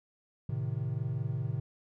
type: chord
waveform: triangle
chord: A diminished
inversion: none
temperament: equal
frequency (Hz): 110 / 130.81 / 155.56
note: A2 / C3 / Eb3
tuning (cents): 0 / 0 / 0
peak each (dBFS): -33 / -32 / -36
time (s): 0.49-1.6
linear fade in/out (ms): 5
effects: none

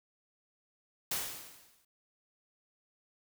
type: noise with exponential decay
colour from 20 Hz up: white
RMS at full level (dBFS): -32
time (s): 1.11-1.85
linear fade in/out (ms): 5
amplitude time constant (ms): 160
effects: none

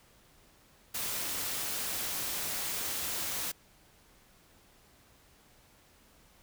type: noise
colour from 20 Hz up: white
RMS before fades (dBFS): -35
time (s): 0.94-3.52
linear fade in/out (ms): 10
effects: pink hiss -62 dBFS RMS until 6.42 s

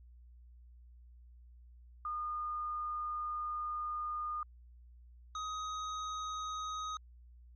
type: tone pair in turn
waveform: sine / square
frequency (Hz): 1220 / 1257.9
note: D#6 / D#6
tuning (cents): -34 / +19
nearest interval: minor second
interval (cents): 53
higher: second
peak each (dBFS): -35 / -38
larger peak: first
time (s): 2.05-4.43 / 5.35-6.97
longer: first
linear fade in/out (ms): 2
effects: added 60 Hz sine -54 dBFS peak until 7.55 s + MP3 32 kbps

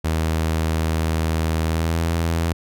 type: tone with pitch glide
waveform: sawtooth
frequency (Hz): 80.1 to 82.97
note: E2 to E2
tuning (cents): -49 to +12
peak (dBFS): -15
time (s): 0.04-2.53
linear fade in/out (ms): 10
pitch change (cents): +61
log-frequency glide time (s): 1.66-1.98
effects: none

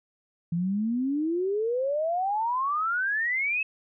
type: exponential sweep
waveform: sine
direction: up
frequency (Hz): 164.81 to 2625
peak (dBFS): -24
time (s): 0.52-3.63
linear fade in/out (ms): 5
effects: none

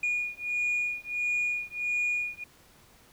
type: beating tone pair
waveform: sine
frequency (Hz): 2441 / 2442.5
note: D#7 / D#7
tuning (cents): -34 / -33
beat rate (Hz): 1.5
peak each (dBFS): -29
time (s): 0.03-2.44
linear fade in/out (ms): 5
effects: tanh soft clip ceiling -23 dBFS + pink hiss -58 dBFS RMS until 3.12 s

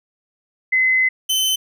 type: tone pair in turn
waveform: sine / sawtooth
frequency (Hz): 2041 / 3058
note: C7 / G7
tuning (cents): -44 / -44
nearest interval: perfect fifth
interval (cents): 700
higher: second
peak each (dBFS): -13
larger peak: neither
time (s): 0.72-1.09 / 1.29-1.56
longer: first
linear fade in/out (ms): 10
effects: none

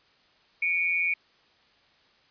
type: tone pair together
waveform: sine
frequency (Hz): 2243 / 2416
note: C#7 / D7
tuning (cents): +20 / +48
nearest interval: minor second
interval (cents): 128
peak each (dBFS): -26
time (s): 0.62-1.14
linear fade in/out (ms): 5
effects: white hiss -62 dBFS RMS until 2.3 s + resampled to 11025 Hz

